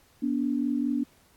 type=tone pair together; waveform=sine; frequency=243.1 / 287.8 Hz; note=B3 / D4; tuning=-27 / -35 cents; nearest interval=minor third; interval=292 cents; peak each=-27 / -27 dBFS; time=0.22-1.04 s; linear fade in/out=10 ms; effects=pink hiss -61 dBFS RMS until 1.36 s + AAC 64 kbps